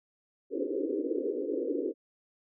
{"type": "band-pass noise", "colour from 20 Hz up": "white", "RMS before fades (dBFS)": -32, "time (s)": [0.5, 1.94], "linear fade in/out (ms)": 50, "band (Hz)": [270, 510], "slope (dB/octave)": 96, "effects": []}